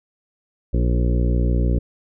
harmonic tone with a mistuned harmonic, 60 Hz, B1, 49 cents flat, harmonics 1 / 2 / 3 / 4 / 5 / 6 / 7 / 8 / 9, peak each -17 / -23 / -27 / -29 / -31 / -33 / -34 / -35 / -36 dBFS, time 0.73-1.79 s, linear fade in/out 10 ms, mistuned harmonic 6, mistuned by -30 cents, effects none

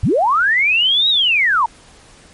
sine linear two-way sweep, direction up then down, 61 to 3875 to 868 Hz, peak -11 dBFS, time 0.03-1.66 s, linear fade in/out 5 ms, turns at 1.09 s, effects pink hiss -45 dBFS RMS until 2.33 s + MP3 48 kbps

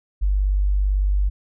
sine tone, 48.98 Hz, G1, 1 cent flat, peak -16 dBFS, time 0.21-1.3 s, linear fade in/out 20 ms, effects none

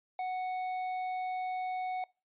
triangle tone with tanh clipping, 740 Hz, F#5, in tune, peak -34 dBFS, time 0.19-2.04 s, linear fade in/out 2 ms, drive 12 dB, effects noise-tail reverb RT60 0.3 s tail -24 dB re dry + resampled to 8000 Hz

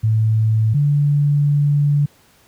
sine tone pair in turn, 110 / 144.94 Hz, A2 / D3, 0 / -22 cents, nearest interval perfect fourth, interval 478 cents, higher second, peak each -12 dBFS, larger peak neither, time 0.03-0.74 / 0.74-2.06 s, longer second, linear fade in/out 10 ms, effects pink hiss -53 dBFS RMS until 2.47 s + high-pass 60 Hz 12 dB/octave

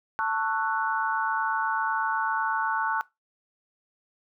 sine chord, F# minor seventh, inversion first, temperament just, 888 / 1110 / 1332 / 1480 Hz, A5 / C#6 / E6 / F#6, +16 / +2 / +18 / 0 cents, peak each -28 / -30 / -34 / -29 dBFS, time 0.19-3.01 s, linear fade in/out 0 ms, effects noise-tail reverb RT60 0.2 s tail -20 dB re dry

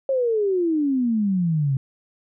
sine exponential sweep, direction down, 549 to 130.81 Hz, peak -18 dBFS, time 0.09-1.77 s, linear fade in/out 2 ms, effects none

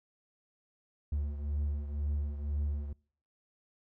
triangle beating tone pair, 72.4 / 74.4 Hz, D2 / D2, -24 / +23 cents, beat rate 2 Hz, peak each -30 / -37 dBFS, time 1.12-2.93 s, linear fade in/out 5 ms, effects noise-tail reverb RT60 0.5 s tail -26 dB re dry

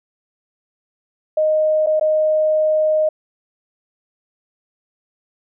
sine tone with dropouts, 620 Hz, D#5, 6 cents flat, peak -13 dBFS, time 1.37-3.09 s, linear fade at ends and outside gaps 5 ms, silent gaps 1.863-1.869 / 1.997-2.01 s, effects none

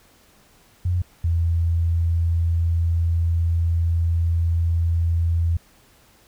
sine tone pair in turn, 89 / 83.85 Hz, F2 / E2, +33 / +30 cents, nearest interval minor second, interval 103 cents, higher first, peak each -18 / -17 dBFS, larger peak second, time 0.85-1.02 / 1.24-5.57 s, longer second, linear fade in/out 5 ms, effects pink hiss -55 dBFS RMS until 6.27 s

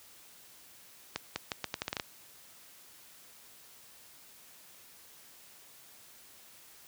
accelerating click train, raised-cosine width 0.2 ms, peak -15 dBFS, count 10, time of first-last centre 1.16-1.998 s, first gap 200 ms, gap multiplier 0.79, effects white hiss -56 dBFS RMS until 6.87 s + high-pass 60 Hz 12 dB/octave

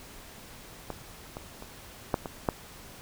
clicks, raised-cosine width 1 ms, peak -20 / -23 / -28 / -10 / -20 / -10 dBFS, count 6, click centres 0.903 / 1.369 / 1.624 / 2.142 / 2.258 / 2.488 s, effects pink hiss -48 dBFS RMS until 3.01 s

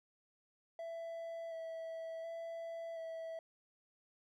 triangle tone with vibrato, 659.3 Hz, E5, in tune, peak -40 dBFS, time 0.79-3.39 s, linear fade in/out 2 ms, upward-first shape square, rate 0.69 Hz, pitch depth 14 cents each way, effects none

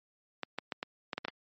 clicks, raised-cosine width 0.3 ms, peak -18 dBFS, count 8, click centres 0.433 / 0.586 / 0.722 / 0.829 / 1.132 / 1.18 / 1.25 / 1.283 s, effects high-pass 200 Hz 12 dB/octave + MP3 32 kbps

